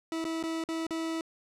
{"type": "tone with dropouts", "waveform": "40% pulse", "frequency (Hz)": 325.6, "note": "E4", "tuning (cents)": -21, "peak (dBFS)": -30, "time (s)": [0.12, 1.21], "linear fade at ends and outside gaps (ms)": 1, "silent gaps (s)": [[0.243, 0.251], [0.428, 0.437], [0.639, 0.688], [0.867, 0.907]], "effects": ["low-pass 9000 Hz 12 dB/octave"]}